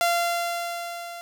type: tone with level ramp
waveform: sawtooth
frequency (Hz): 689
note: F5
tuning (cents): -24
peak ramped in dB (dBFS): -15 to -32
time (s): 0.01-1.21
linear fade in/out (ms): 0
effects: none